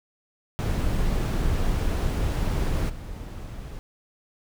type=noise with level steps; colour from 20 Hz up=brown; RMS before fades=-24 / -36 dBFS; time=0.59-3.79 s; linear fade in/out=0 ms; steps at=2.89 s; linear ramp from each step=10 ms; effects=none